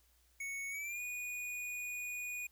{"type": "tone with pitch glide", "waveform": "square", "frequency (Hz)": [2217, 2460], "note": ["C#7", "D#7"], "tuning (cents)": [0, -20], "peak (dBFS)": -40, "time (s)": [0.4, 2.47], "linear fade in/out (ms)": 5, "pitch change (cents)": 180, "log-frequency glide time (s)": [0.7, 1.01], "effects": ["added 60 Hz sine -70 dBFS peak until 2.51 s", "white hiss -72 dBFS RMS until 2.51 s"]}